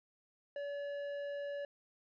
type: tone with tanh clipping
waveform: sine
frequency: 571 Hz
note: D5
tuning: 49 cents flat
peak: -40 dBFS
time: 0.56-1.65 s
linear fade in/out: 2 ms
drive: 10 dB
effects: none